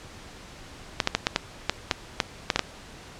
clicks, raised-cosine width 0.2 ms, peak -3 dBFS, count 11, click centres 1.002 / 1.074 / 1.15 / 1.269 / 1.361 / 1.696 / 1.912 / 2.202 / 2.502 / 2.56 / 2.593 s, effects pink hiss -45 dBFS RMS until 3.19 s + low-pass 7000 Hz 12 dB/octave

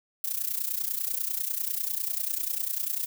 violet noise with amplitude modulation, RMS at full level -27 dBFS, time 0.24-3.06 s, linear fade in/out 2 ms, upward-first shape sine, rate 30.1 Hz, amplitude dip 80%, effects none

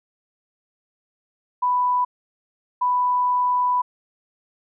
sine tone bursts at uneven times, 991 Hz, B5, 6 cents sharp, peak -17 dBFS, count 2, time 1.62-2.05 / 2.81-3.82 s, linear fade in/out 10 ms, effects none

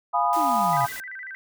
sine chord, F half-diminished seventh, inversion none, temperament equal with one note detuned, 698.5 / 830.6 / 987.8 / 1233.8 Hz, F5 / Ab5 / Cb6 / Eb6, 0 / 0 / 0 / -15 cents, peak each -25 / -25 / -24 / -25 dBFS, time 0.13-0.87 s, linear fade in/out 20 ms
white noise, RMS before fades -38 dBFS, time 0.33-1 s, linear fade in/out 0 ms
sine exponential sweep, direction down, 340 to 123.47 Hz, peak -29 dBFS, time 0.36-0.86 s, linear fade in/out 10 ms
sine tone with vibrato, 1760 Hz, A6, in tune, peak -34 dBFS, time 0.73-1.35 s, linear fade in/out 0 ms, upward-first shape square, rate 13 Hz, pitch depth 210 cents each way
effects none

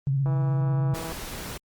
sine tone with vibrato, 136.8 Hz, C#3, 23 cents flat, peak -21 dBFS, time 0.07-0.94 s, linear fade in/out 0 ms, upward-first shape sine, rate 16 Hz, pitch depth 55 cents each way
click train, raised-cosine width 1 ms, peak -23 dBFS, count 141, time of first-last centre 0.26-1.119 s, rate 163 Hz
pink noise, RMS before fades -36 dBFS, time 0.94-1.58 s, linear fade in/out 10 ms
effects Opus 32 kbps

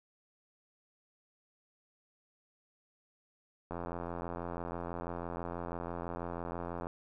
click train, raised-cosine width 1 ms, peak -25 dBFS, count 273, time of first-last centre 3.71-6.869 s, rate 86.1 Hz, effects none

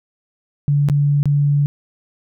sine tone with dropouts, 144 Hz, D3, 34 cents flat, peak -12 dBFS, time 0.68-1.66 s, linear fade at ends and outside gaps 0 ms, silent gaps 0.887-0.898 / 1.23-1.256 s, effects none

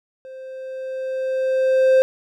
triangle tone with level ramp, 523.3 Hz, C5, in tune, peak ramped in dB -33 to -8 dBFS, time 0.25-2.02 s, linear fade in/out 0 ms, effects none

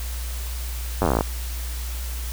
slowing click train, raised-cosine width 1 ms, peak -6 dBFS, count 14, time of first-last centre 1.02-1.209 s, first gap 10 ms, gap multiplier 1.06, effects added 60 Hz sine -27 dBFS peak until 2.32 s + white hiss -37 dBFS RMS until 2.32 s

